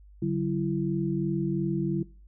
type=tone cluster; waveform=sine; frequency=145.1 / 188 / 334.2 Hz; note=D3 / F#3 / E4; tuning=-21 / +28 / +24 cents; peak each=-29 dBFS; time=0.22-2.03 s; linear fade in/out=5 ms; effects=noise-tail reverb RT60 0.4 s tail -23 dB re dry + added 50 Hz sine -49 dBFS peak until 2.27 s